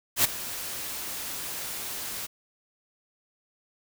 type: noise with ADSR envelope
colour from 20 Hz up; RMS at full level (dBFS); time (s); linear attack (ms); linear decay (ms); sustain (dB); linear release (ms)
white; -19; 0.16-2.27; 84; 13; -16; 17
effects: none